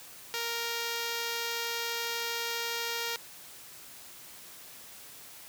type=tone; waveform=5% pulse; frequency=466.2 Hz; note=A#4; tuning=in tune; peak=-20 dBFS; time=0.34-3.16 s; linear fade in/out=0 ms; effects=white hiss -49 dBFS RMS until 5.48 s + high-pass 60 Hz 12 dB/octave